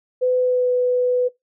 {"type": "tone with pitch glide", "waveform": "sine", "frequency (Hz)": [504, 497.1], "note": ["B4", "B4"], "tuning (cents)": [35, 11], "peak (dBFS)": -15, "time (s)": [0.21, 1.29], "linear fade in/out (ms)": 20, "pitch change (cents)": -24, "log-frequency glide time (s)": [0.38, 0.72], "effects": ["noise-tail reverb RT60 0.2 s tail -22 dB re dry"]}